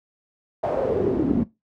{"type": "noise with band-pass filter sweep", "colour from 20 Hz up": "brown", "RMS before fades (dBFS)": -22, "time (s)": [0.63, 1.44], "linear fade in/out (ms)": 10, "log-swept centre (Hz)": [680, 230], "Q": 4.7, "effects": ["noise-tail reverb RT60 0.2 s tail -19 dB re dry", "high-pass 60 Hz 12 dB/octave"]}